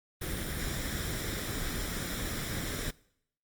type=noise with comb filter; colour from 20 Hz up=pink; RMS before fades=-35 dBFS; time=0.21-2.91 s; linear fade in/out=10 ms; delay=0.55 ms; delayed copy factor=+0.55; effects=noise-tail reverb RT60 0.7 s tail -22 dB re dry + Opus 32 kbps